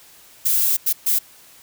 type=noise bursts at uneven times; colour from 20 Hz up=violet; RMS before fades=-18 dBFS; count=3; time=0.45-0.77 / 0.86-0.93 / 1.06-1.19 s; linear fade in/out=10 ms; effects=white hiss -48 dBFS RMS until 1.62 s